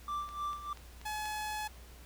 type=tone with tremolo; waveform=triangle; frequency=1174.7 Hz; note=D6; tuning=in tune; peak=-31 dBFS; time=0.08-0.73 s; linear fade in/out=2 ms; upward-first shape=sine; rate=3.3 Hz; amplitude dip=75%
type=click train; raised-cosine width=0.2 ms; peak=-33 dBFS; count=5; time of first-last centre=0.29-1.256 s; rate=4.14 Hz
type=tone; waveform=sawtooth; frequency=851 Hz; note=G#5; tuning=42 cents sharp; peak=-32 dBFS; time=1.05-1.68 s; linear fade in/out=10 ms
effects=added 60 Hz sine -51 dBFS peak until 2.05 s + pink hiss -57 dBFS RMS until 2.05 s